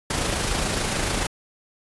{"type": "noise with amplitude modulation", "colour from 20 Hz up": "pink", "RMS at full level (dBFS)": -23, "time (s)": [0.1, 1.27], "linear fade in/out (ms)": 5, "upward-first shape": "sine", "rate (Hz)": 27, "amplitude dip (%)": 35, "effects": ["resampled to 24000 Hz"]}